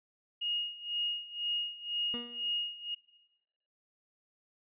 sine tone with tremolo, 2865 Hz, F7, 44 cents sharp, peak -29 dBFS, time 0.41-2.95 s, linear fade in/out 10 ms, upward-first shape sine, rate 2 Hz, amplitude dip 90%
30% pulse tone with exponential decay, 239.2 Hz, A#3, 45 cents sharp, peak -34 dBFS, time 2.14-2.55 s, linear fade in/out 0 ms, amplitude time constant 87 ms
effects noise-tail reverb RT60 1.0 s tail -17 dB re dry + resampled to 8000 Hz

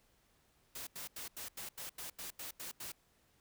white noise bursts, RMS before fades -45 dBFS, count 11, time 0.75-2.92 s, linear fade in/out 5 ms, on 120 ms, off 85 ms, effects pink hiss -72 dBFS RMS until 3.4 s

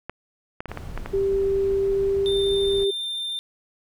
clicks, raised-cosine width 0.5 ms, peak -16 dBFS, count 7, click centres 0.096 / 0.605 / 0.657 / 0.716 / 0.774 / 0.976 / 1.06 s
brown noise, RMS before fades -35 dBFS, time 0.68-2.85 s, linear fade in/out 10 ms
sine tone with pitch glide, 392 to 395.2 Hz, G4 to G4, 0 to +14 cents, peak -19 dBFS, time 1.13-2.91 s, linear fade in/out 10 ms, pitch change +14 cents, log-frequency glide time 1.72-2.52 s
triangle tone, 3593 Hz, A7, 36 cents sharp, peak -25 dBFS, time 2.26-3.39 s, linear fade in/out 0 ms
effects none

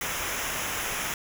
pink noise with comb filter, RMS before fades -31 dBFS, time 0.01-1.14 s, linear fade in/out 2 ms, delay 0.23 ms, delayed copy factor -0.7, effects none

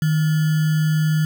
sine tone with sample-and-hold, 155.56 Hz, D#3, in tune, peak -15 dBFS, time 0.02-1.25 s, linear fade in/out 2 ms, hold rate 1575 Hz, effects none

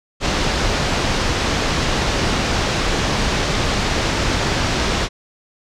pink low-pass noise, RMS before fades -19 dBFS, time 0.2-5.09 s, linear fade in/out 50 ms, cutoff 6200 Hz, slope 24 dB/octave, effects none

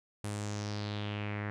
sawtooth tone with low-pass filter sweep, 103.83 Hz, G#2, in tune, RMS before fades -37 dBFS, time 0.24-1.5 s, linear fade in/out 0 ms, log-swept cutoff 9800 to 1800 Hz, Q 3.4, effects none

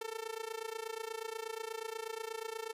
sawtooth tone with amplitude modulation, 447.1 Hz, A4, 28 cents sharp, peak -32 dBFS, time 0.01-2.73 s, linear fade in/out 5 ms, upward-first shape sine, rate 28.3 Hz, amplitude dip 90%, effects resampled to 32000 Hz

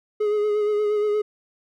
triangle tone with vibrato, 419.5 Hz, G#4, 17 cents sharp, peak -17 dBFS, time 0.2-1.22 s, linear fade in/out 10 ms, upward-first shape sine, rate 8.5 Hz, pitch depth 27 cents each way, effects none

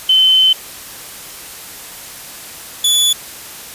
sine / sawtooth tone pair in turn, 3063 / 3447 Hz, G7 / A7, -41 / -36 cents, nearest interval major second, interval 205 cents, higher second, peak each -7 dBFS, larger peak neither, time 0.09-0.53 / 2.84-3.13 s, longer first, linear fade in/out 5 ms, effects white hiss -32 dBFS RMS until 3.74 s + resampled to 32000 Hz

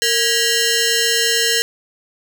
10% pulse ring-modulated tone, 1187 Hz, D6, 18 cents sharp, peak -3 dBFS, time 0.02-1.62 s, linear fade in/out 0 ms, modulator 729 Hz, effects none

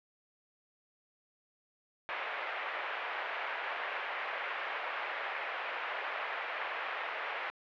white band-pass noise, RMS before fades -38 dBFS, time 2.09-7.5 s, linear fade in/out 0 ms, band 520 to 2400 Hz, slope 24 dB/octave, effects low-pass 4000 Hz 12 dB/octave

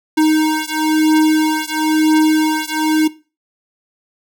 square beating tone pair, 311.1 / 312.1 Hz, D#4 / D#4, 0 / +5 cents, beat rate 1 Hz, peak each -16 dBFS, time 0.17-3.08 s, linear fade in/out 10 ms, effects noise-tail reverb RT60 0.3 s tail -17 dB re dry

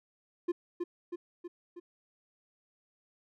triangle tone with echo, 349.2 Hz, F4, in tune, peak -25 dBFS, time 0.48-0.52 s, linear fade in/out 10 ms, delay 320 ms, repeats 4, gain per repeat -4 dB, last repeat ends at 1.8 s, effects none

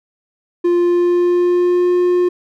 triangle tone with pitch glide, 349.2 to 356.7 Hz, F4 to F4, 0 to +37 cents, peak -9 dBFS, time 0.64-2.29 s, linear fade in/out 10 ms, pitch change +37 cents, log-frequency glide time 0.76-1.92 s, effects none

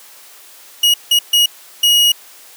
40% pulse tone bursts at uneven times, 2892 Hz, F#7, 40 cents flat, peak -8 dBFS, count 4, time 0.83-0.94 / 1.11-1.19 / 1.33-1.46 / 1.83-2.12 s, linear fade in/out 5 ms, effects white hiss -41 dBFS RMS until 2.56 s + high-pass 400 Hz 12 dB/octave

